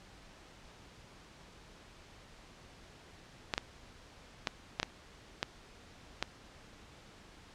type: clicks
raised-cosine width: 0.2 ms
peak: -13 dBFS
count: 7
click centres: 3.538 / 3.579 / 4.472 / 4.799 / 4.83 / 5.429 / 6.226 s
effects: pink hiss -56 dBFS RMS until 7.54 s + low-pass 6000 Hz 12 dB/octave